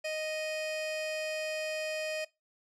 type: tone pair together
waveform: sawtooth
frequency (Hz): 622.3 / 1244.6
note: D#5 / D#6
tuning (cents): 0 / 0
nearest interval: octave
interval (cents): 1200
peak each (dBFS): -29 / -34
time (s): 0.04-2.25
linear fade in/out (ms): 10
effects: noise-tail reverb RT60 0.2 s tail -20 dB re dry + low-pass 8000 Hz 12 dB/octave